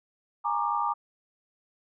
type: tone cluster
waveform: sine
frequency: 826 / 930 / 1125 / 1196 Hz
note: G#5 / A#5 / C#6 / D6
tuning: -10 / -4 / +25 / +31 cents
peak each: -31 / -29 / -36 / -29 dBFS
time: 0.44-0.94 s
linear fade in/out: 20 ms
effects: none